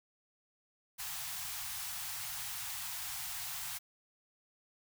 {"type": "band-stop noise", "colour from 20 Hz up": "white", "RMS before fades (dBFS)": -41, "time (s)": [0.98, 3.79], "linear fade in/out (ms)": 20, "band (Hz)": [160, 690], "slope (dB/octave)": 96, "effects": []}